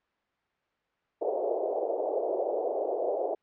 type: band-pass noise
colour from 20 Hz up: white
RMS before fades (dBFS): -30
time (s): 1.21-3.35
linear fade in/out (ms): 10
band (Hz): 380 to 690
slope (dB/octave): 48
effects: white hiss -74 dBFS RMS until 3.42 s + low-pass 2000 Hz 12 dB/octave